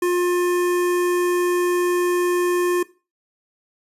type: tone with notch filter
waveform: square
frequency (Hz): 354.8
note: F4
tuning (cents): +27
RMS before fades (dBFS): -19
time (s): 0.02-2.83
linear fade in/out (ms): 5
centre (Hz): 4100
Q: 1.1
effects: noise-tail reverb RT60 0.3 s tail -18 dB re dry + resampled to 32000 Hz